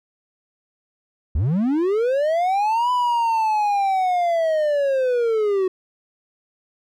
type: linear two-way sweep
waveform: triangle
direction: up then down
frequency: 60.8 to 1000 to 367.4 Hz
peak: -15 dBFS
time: 1.35-5.68 s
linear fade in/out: 5 ms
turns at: 2.91 s
effects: none